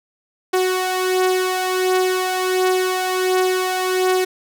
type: beating tone pair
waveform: sawtooth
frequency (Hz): 370 / 371.4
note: F#4 / F#4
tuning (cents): 0 / +7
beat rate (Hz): 1.4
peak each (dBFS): -14 / -19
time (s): 0.53-4.25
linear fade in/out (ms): 10
effects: none